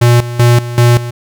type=tone with tremolo; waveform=square; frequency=120 Hz; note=B2; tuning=49 cents flat; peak=-5 dBFS; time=0.01-1.11 s; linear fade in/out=10 ms; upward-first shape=square; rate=2.6 Hz; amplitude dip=80%; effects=none